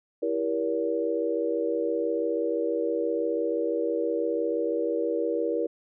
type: chord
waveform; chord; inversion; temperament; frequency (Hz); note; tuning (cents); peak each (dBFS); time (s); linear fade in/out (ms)
sine; E diminished seventh; none; just; 329.6 / 395.6 / 474.7 / 569.6; E4 / G4 / Bb4 / Db5; 0 / +16 / +31 / +47; -30 / -33 / -27 / -32; 0.22-5.67; 10
effects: none